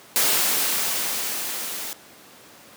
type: noise with level ramp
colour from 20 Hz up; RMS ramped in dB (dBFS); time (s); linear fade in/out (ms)
white; -19 to -32; 0.16-1.93; 0
effects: pink hiss -47 dBFS RMS until 2.76 s + high-pass 200 Hz 12 dB/octave